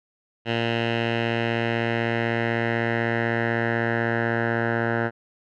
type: tone with low-pass filter sweep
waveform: 10% pulse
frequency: 116 Hz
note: A#2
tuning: 8 cents flat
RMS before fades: -24 dBFS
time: 0.45-5.11 s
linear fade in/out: 50 ms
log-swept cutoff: 2800 to 1500 Hz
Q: 3.1
effects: none